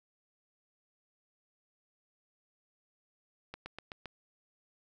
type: slowing click train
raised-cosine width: 0.3 ms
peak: -26 dBFS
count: 5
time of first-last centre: 3.54-4.057 s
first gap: 120 ms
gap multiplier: 1.05
effects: none